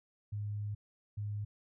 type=tone bursts at uneven times; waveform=sine; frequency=103.83 Hz; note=G#2; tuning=in tune; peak=-35 dBFS; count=2; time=0.32-0.75 / 1.17-1.45 s; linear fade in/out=10 ms; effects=none